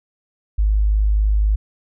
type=tone; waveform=sine; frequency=51.9 Hz; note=G#1; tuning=in tune; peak=-13 dBFS; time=0.58-1.56 s; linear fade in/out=10 ms; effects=none